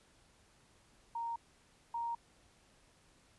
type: tone pair in turn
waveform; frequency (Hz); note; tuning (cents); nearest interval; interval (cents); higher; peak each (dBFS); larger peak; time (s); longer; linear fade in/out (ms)
sine; 929 / 933.8; A#5 / A#5; -6 / +3; unison; 9; second; -36 / -35; second; 1.15-1.36 / 1.94-2.15; neither; 5
effects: pink hiss -67 dBFS RMS until 3.38 s + resampled to 24000 Hz